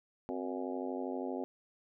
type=harmonic tone with a mistuned harmonic; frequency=92.5 Hz; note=F#2; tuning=in tune; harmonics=3 / 4 / 5 / 6 / 7 / 8 / 9; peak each=-39 / -41 / -43 / -45 / -46 / -47 / -48 dBFS; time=0.29-1.44 s; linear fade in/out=0 ms; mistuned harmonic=3; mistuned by=-100 cents; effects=none